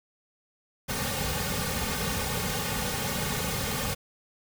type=noise with comb filter; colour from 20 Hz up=pink; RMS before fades=-30 dBFS; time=0.88-3.95 s; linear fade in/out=20 ms; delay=3 ms; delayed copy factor=-0.95; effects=none